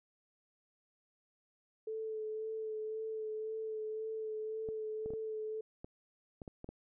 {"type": "tone with vibrato", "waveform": "sine", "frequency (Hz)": 436.7, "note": "A4", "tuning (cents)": -13, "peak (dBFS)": -37, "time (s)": [1.87, 5.61], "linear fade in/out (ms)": 5, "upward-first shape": "sine", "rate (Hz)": 1.9, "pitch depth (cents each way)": 18}
{"type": "clicks", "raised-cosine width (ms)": 2, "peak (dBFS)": -32, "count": 9, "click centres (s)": [4.688, 5.06, 5.105, 5.136, 5.845, 6.418, 6.478, 6.644, 6.69]}
{"effects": []}